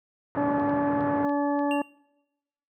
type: band-pass noise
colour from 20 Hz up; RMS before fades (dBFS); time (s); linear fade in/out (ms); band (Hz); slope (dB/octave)
pink; -34; 0.35-1.25; 0; 110 to 1500; 24
type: harmonic tone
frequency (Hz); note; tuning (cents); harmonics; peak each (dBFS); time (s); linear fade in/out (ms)
287.1; D4; -39; 1 / 2 / 3 / 4 / 6; -25 / -29 / -30 / -37 / -40; 0.37-1.82; 5
type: clicks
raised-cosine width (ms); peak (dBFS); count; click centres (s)
0.3; -33; 5; 0.598 / 0.695 / 1.008 / 1.294 / 1.592
type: tone with exponential decay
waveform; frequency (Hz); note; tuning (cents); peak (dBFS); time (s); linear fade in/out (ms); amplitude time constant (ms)
triangle; 2769; F7; -15; -27; 1.71-1.98; 1; 57
effects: noise-tail reverb RT60 1.0 s tail -26 dB re dry